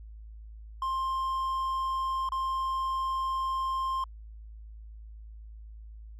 triangle tone with dropouts, 1056 Hz, C6, 16 cents sharp, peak -26 dBFS, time 0.82-4.04 s, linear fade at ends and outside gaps 2 ms, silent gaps 2.29-2.32 s, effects added 54 Hz sine -43 dBFS peak until 6.19 s

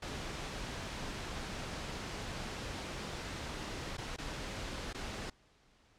pink noise with dropouts, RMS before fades -41 dBFS, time 0.02-5.3 s, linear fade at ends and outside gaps 5 ms, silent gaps 3.97-3.98 / 4.164-4.183 / 4.93-4.945 s, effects pink hiss -67 dBFS RMS until 5.98 s + low-pass 6000 Hz 12 dB/octave

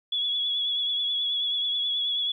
sine tone with vibrato, 3385 Hz, G#7, 32 cents sharp, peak -24 dBFS, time 0.12-2.32 s, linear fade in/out 5 ms, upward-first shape triangle, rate 9.3 Hz, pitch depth 39 cents each way, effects 11-bit

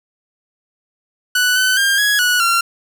sawtooth tone with pitch steps, 1485 / 1511 / 1603 / 1669 / 1469 / 1372 Hz, F#6 / F#6 / G6 / G#6 / F#6 / F6, +6 / +36 / +38 / +8 / -13 / -31 cents, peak -9 dBFS, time 1.35-2.61 s, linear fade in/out 5 ms, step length 210 ms, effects none

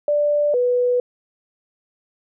sine tone pair in turn, 588 / 492.5 Hz, D5 / B4, +2 / -5 cents, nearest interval minor third, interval 307 cents, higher first, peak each -15 dBFS, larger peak neither, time 0.08-0.54 / 0.54-1 s, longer neither, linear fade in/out 2 ms, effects none

